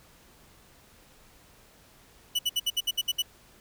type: tone bursts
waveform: 40% pulse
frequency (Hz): 2960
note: F#7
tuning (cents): 0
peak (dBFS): -23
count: 9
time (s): 2.35-3.223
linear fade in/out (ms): 10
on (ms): 41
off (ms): 63
effects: pink hiss -57 dBFS RMS until 3.6 s